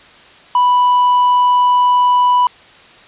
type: tone with tanh clipping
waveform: triangle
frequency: 987.8 Hz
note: B5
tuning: in tune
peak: -9 dBFS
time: 0.55-2.47 s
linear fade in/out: 2 ms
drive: 7 dB
effects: white hiss -42 dBFS RMS until 3.07 s + resampled to 8000 Hz